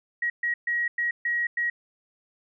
sine tone bursts at uneven times, 1901 Hz, A#6, 33 cents sharp, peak -23 dBFS, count 6, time 0.22-0.3 / 0.43-0.54 / 0.67-0.88 / 0.98-1.11 / 1.25-1.47 / 1.57-1.7 s, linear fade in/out 5 ms, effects none

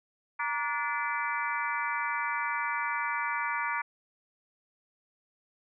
harmonic tone with a mistuned harmonic, 290 Hz, D4, 22 cents flat, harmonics 3 / 4 / 5 / 6 / 7 / 8, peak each -34 / -35 / -36 / -37 / -37 / -38 dBFS, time 0.39-3.82 s, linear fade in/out 10 ms, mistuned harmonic 3, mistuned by +130 cents, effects none

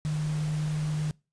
sine tone in noise, 152.8 Hz, D#3, 31 cents flat, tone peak -26 dBFS, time 0.05-1.11 s, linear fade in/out 0 ms, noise pink, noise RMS -43 dBFS, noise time 0.05-1.11 s, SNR +14 dB, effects noise-tail reverb RT60 0.3 s tail -24 dB re dry + resampled to 22050 Hz

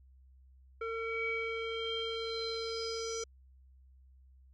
square tone with low-pass filter sweep, 453.5 Hz, A#4, 48 cents flat, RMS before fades -37 dBFS, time 0.81-3.24 s, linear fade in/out 5 ms, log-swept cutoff 1800 to 6100 Hz, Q 7.7, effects added 65 Hz sine -57 dBFS peak until 4.53 s

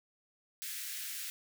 white high-pass noise, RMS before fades -41 dBFS, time 0.62-1.3 s, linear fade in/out 0 ms, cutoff 1500 Hz, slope 48 dB/octave, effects none

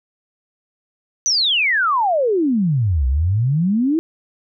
sine exponential two-way sweep, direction down then up, 6180 to 61.74 to 336.8 Hz, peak -14 dBFS, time 1.26-3.99 s, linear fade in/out 0 ms, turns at 3.07 s, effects none

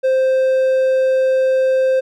triangle tone, 523.3 Hz, C5, in tune, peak -10 dBFS, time 0.03-2.01 s, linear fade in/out 20 ms, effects none

